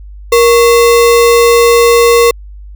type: tone with sample-and-hold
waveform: sine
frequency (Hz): 470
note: A#4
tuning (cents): +14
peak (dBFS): -3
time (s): 0.32-2.31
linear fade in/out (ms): 5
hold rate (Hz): 1575
effects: added 50 Hz sine -27 dBFS peak until 2.75 s